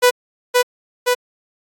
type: tone with echo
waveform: sawtooth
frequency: 493.9 Hz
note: B4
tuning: in tune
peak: -5 dBFS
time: 0.02-0.11 s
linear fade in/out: 20 ms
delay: 520 ms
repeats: 2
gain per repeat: -2 dB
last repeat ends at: 1.15 s
effects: AAC 64 kbps